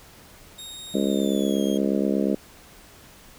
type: tone with pitch glide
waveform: sawtooth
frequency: 3729 to 3246 Hz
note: A#7 to G#7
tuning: 0 to -40 cents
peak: -34 dBFS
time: 0.58-1.78 s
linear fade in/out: 10 ms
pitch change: -240 cents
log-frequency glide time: 1.06-1.62 s
type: harmonic tone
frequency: 68.4 Hz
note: C#2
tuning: 23 cents flat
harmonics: 3 / 4 / 5 / 6 / 7 / 8 / 9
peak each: -24 / -26 / -28 / -30 / -31 / -32 / -33 dBFS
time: 0.94-2.35 s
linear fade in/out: 5 ms
effects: pink hiss -49 dBFS RMS until 3.38 s